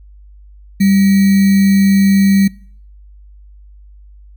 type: tone with sample-and-hold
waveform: sine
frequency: 196 Hz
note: G3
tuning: in tune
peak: -7 dBFS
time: 0.8-2.48 s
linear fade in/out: 10 ms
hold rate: 2100 Hz
effects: noise-tail reverb RT60 0.6 s tail -25 dB re dry + added 50 Hz sine -37 dBFS peak until 4.36 s